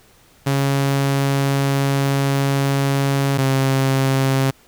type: tone pair in turn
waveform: sawtooth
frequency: 138.2 / 134.42 Hz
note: C#3 / C3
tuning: -5 / +47 cents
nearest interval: unison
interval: 48 cents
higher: first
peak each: -12 / -11 dBFS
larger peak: second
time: 0.46-3.38 / 3.38-4.51 s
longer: first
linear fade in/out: 10 ms
effects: pink hiss -52 dBFS RMS until 4.67 s